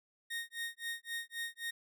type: tone with tremolo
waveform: 30% pulse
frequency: 1856 Hz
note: A#6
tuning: 8 cents flat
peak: -33 dBFS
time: 0.3-1.71 s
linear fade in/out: 10 ms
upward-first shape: sine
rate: 3.8 Hz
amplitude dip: 100%
effects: none